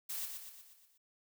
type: noise with echo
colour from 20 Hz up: blue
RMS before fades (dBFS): -40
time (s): 0.09-0.26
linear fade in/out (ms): 10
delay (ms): 120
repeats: 6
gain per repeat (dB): -5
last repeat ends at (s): 0.98
effects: none